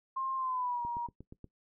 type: tone with pitch glide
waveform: sine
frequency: 1060 to 949.8 Hz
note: C6 to A#5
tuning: +22 to +32 cents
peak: -32 dBFS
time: 0.16-1.07 s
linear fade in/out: 10 ms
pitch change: -190 cents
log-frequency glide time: 0.36-0.84 s
type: click train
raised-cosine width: 3 ms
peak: -34 dBFS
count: 6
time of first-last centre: 0.85-1.443 s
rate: 8.43 Hz
effects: noise-tail reverb RT60 0.1 s tail -18 dB re dry